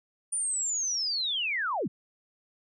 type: linear sweep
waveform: sine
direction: down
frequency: 9397 to 115.6 Hz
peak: -27 dBFS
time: 0.32-1.88 s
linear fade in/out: 10 ms
effects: none